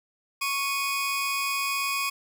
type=tone pair together; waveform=sawtooth; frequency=1108 / 2487 Hz; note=C#6 / D#7; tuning=-1 / -1 cents; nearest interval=octave + major second; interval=1400 cents; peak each=-25 dBFS; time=0.41-2.1 s; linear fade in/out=10 ms; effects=none